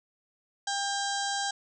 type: harmonic tone with a mistuned harmonic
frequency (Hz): 798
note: G5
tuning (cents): +31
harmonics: 1 / 2 / 4 / 5 / 6 / 7 / 8 / 9 / 10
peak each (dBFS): -32 / -35 / -38 / -39 / -40 / -40 / -41 / -42 / -42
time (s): 0.67-1.51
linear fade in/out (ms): 5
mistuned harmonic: 5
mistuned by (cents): -28
effects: none